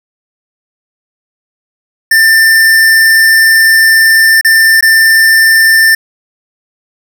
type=tone with dropouts; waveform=square; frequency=1789 Hz; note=A6; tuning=28 cents sharp; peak=-4 dBFS; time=2.11-5.95 s; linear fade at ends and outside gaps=5 ms; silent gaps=4.412-4.447 / 4.809-4.825 s; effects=none